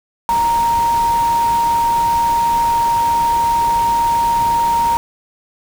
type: tone in noise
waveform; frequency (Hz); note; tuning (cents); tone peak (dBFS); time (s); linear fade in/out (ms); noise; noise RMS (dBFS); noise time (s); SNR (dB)
sine; 932.3; A#5; 0; -12; 0.29-4.97; 0; pink; -28; 0.29-4.97; +13
effects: none